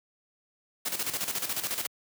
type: noise with tremolo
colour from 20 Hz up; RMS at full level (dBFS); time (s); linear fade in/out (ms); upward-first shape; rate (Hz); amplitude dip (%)
white; -30; 0.85-1.87; 10; square; 14; 65
effects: high-pass 100 Hz 12 dB/octave